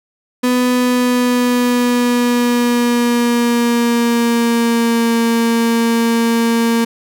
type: tone with pitch glide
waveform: 35% pulse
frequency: 249 to 231 Hz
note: B3 to A#3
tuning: +14 to -16 cents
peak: -10 dBFS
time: 0.43-6.85 s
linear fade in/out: 10 ms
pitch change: -130 cents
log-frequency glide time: 0.73-5.17 s
effects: none